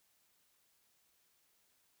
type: silence
effects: white hiss -74 dBFS RMS until 2 s